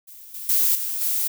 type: noise with level steps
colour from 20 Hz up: violet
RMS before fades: -43 / -34 / -19 / -27 / -23 dBFS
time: 0.07-1.28 s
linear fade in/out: 10 ms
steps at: 0.34 / 0.49 / 0.75 / 1.01 s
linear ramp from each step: 2 ms
effects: none